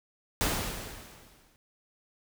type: noise with exponential decay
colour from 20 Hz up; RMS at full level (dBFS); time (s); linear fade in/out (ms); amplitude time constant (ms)
pink; -26; 0.41-1.56; 0; 250
effects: none